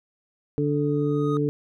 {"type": "tone with exponential growth", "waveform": "triangle", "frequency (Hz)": 1244.5, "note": "D#6", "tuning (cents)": 0, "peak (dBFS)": -27, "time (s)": [0.58, 1.37], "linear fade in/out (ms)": 1, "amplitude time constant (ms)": 170}
{"type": "harmonic tone", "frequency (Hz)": 146.2, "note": "D3", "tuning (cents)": -7, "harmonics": [1, 2, 3], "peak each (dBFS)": [-25, -25, -25], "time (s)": [0.58, 1.49], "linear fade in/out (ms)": 0}
{"effects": []}